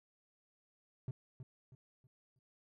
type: tone with echo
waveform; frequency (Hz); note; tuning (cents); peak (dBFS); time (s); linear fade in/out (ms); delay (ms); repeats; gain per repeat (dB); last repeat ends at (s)
triangle; 127.7; C3; -42; -35; 1.08-1.11; 2; 320; 4; -9; 2.39
effects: none